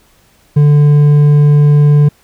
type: tone with hard clipping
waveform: triangle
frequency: 146.83 Hz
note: D3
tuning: in tune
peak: -5 dBFS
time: 0.56-2.09 s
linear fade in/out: 10 ms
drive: 7 dB
effects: pink hiss -50 dBFS RMS until 2.23 s